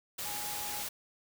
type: tone in noise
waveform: sine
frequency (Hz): 830.6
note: G#5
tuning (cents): 0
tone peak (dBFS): -43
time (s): 0.25-0.83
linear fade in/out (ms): 10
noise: white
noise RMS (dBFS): -38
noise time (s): 0.18-0.89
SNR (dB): -8
effects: none